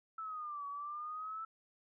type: exponential two-way sweep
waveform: sine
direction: down then up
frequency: 1324 to 1129 to 1324 Hz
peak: -40 dBFS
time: 0.18-1.45 s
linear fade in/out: 5 ms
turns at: 0.67 s
effects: none